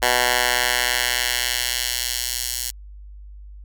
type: tone with high-pass filter sweep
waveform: 10% pulse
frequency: 123.47 Hz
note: B2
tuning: in tune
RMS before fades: -22 dBFS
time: 0.02-2.71 s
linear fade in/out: 10 ms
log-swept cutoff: 890 to 6000 Hz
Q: 0.81
effects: added 50 Hz sine -37 dBFS peak until 3.64 s